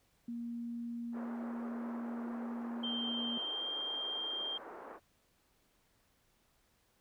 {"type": "tone", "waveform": "sine", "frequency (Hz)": 235.6, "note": "A#3", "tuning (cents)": 19, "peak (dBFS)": -38, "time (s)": [0.28, 3.38], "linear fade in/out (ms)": 5}
{"type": "band-pass noise", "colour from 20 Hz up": "pink", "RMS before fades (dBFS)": -49, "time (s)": [1.12, 5], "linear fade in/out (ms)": 50, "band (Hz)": [330, 1400], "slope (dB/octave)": 24}
{"type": "tone with pitch glide", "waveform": "sine", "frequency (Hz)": [3155, 3186], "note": ["G7", "G7"], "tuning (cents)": [10, 27], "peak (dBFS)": -36, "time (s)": [2.83, 4.58], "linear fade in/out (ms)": 10, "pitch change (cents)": 17, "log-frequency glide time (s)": [3.4, 3.69]}
{"effects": ["pink hiss -73 dBFS RMS until 7 s"]}